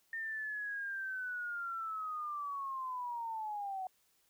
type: linear sweep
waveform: sine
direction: down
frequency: 1823 to 740 Hz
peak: -37 dBFS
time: 0.13-3.87 s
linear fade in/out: 2 ms
effects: white hiss -73 dBFS RMS until 4.29 s